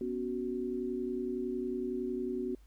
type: chord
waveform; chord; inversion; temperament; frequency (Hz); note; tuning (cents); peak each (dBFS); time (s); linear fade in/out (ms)
sine; B suspended second; none; just; 246.9 / 277.8 / 370.4; B3 / C#4 / F#4; 0 / +4 / +2; -37 / -40 / -35; 0.01-2.55; 2
effects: added 50 Hz sine -55 dBFS peak until 2.66 s + pink hiss -70 dBFS RMS until 2.66 s